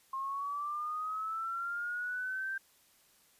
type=linear sweep; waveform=sine; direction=up; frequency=1063 to 1577 Hz; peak=-34 dBFS; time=0.13-2.58 s; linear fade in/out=5 ms; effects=white hiss -66 dBFS RMS until 3.39 s + resampled to 32000 Hz